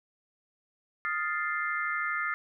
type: chord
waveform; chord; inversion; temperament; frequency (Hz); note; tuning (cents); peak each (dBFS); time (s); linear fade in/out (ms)
sine; F dominant seventh; third; equal; 1244.5 / 1396.9 / 1760 / 2093; Eb6 / F6 / A6 / C7; 0 / 0 / 0 / 0; -34; 1.05-2.34; 0
effects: none